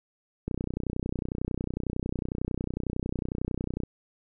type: click train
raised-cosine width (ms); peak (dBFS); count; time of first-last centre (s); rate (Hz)
3; -17; 105; 0.48-3.835; 31
effects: none